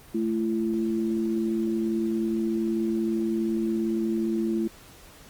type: tone pair together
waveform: sine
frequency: 220 / 337.4 Hz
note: A3 / E4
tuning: 0 / +40 cents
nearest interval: perfect fifth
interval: 740 cents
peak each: -26 dBFS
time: 0.14-4.68 s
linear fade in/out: 10 ms
effects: pink hiss -50 dBFS RMS until 5.29 s + Opus 24 kbps